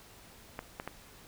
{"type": "clicks", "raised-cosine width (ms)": 0.5, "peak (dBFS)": -22, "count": 3, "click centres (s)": [0.591, 0.799, 0.876], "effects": ["pink hiss -55 dBFS RMS until 1.27 s"]}